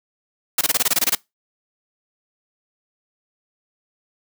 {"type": "noise bursts", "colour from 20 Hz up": "white", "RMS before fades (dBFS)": -17, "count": 11, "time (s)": [0.58, 1.151], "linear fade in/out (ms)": 5, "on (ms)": 31, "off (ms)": 23, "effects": ["noise-tail reverb RT60 0.2 s tail -23 dB re dry", "high-pass 150 Hz 12 dB/octave"]}